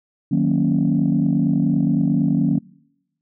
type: chord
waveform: sine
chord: D# minor seventh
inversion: none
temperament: equal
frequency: 155.56 / 185 / 233.1 / 277.2 Hz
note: D#3 / F#3 / A#3 / C#4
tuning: 0 / 0 / 0 / 0 cents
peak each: -20 dBFS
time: 0.31-2.59 s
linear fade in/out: 10 ms
effects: noise-tail reverb RT60 0.9 s tail -26 dB re dry + tanh soft clip ceiling -8 dBFS